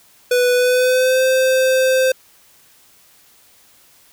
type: tone with pitch glide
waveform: square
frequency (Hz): 493.9 to 520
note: B4 to C5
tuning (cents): 0 to -11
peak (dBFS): -13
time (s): 0.31-2.12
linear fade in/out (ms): 5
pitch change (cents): +89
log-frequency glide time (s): 0.54-1.24
effects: white hiss -51 dBFS RMS until 4.12 s